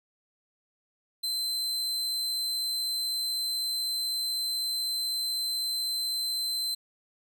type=tone; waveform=40% pulse; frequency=4078 Hz; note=C8; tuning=45 cents flat; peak=-27 dBFS; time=1.23-6.75 s; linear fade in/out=10 ms; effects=none